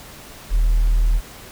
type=tone; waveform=sine; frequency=40 Hz; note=D#1; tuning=49 cents sharp; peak=-11 dBFS; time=0.5-1.21 s; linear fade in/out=50 ms; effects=tanh soft clip ceiling -11 dBFS + pink hiss -40 dBFS RMS until 1.51 s